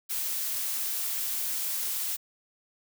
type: noise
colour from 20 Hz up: blue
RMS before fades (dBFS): -31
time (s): 0.09-2.17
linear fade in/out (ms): 20
effects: none